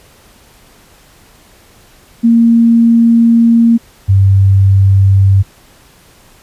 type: tone pair in turn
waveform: sine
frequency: 231.5 / 97.39 Hz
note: A#3 / G2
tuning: -12 / -11 cents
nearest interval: octave + minor third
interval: 1499 cents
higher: first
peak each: -4 dBFS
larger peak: neither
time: 2.23-3.78 / 4.08-5.43 s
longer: first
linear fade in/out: 20 ms
effects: pink hiss -44 dBFS RMS until 6.42 s + resampled to 32000 Hz